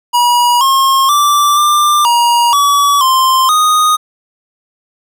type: tone with pitch steps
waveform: square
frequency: 965 / 1075 / 1170 / 1189 / 950 / 1140 / 1047 / 1241 Hz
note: B5 / C6 / D6 / D6 / A#5 / C#6 / C6 / D#6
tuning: -40 / +47 / -7 / +21 / +33 / +48 / +1 / -5 cents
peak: -8 dBFS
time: 0.13-3.97 s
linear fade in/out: 20 ms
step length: 480 ms
effects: none